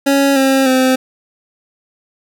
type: tone with pitch steps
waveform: 25% pulse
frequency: 277.2 / 268.1 / 259.2 Hz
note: C#4 / C4 / C4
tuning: 0 / +42 / -16 cents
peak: -6 dBFS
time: 0.06-0.96 s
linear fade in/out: 10 ms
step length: 300 ms
effects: none